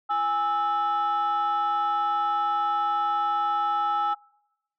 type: tone pair together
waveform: sine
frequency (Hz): 826 / 1311.2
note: G#5 / E6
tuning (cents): -10 / -10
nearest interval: minor sixth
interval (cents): 800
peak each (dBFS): -23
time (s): 0.09-4.15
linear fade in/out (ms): 20
effects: noise-tail reverb RT60 0.9 s tail -25 dB re dry + tanh soft clip ceiling -19 dBFS